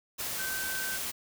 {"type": "tone in noise", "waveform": "sine", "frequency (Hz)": 1540, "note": "G6", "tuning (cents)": -31, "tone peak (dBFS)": -35, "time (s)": [0.38, 0.98], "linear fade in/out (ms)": 20, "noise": "white", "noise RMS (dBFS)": -35, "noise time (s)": [0.18, 1.12], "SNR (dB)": -3, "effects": []}